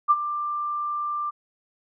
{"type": "tone with ADSR envelope", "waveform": "sine", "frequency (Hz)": 1185, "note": "D6", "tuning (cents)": 15, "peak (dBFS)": -12, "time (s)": [0.08, 1.31], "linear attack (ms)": 27, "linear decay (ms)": 42, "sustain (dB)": -13, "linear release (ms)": 20, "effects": []}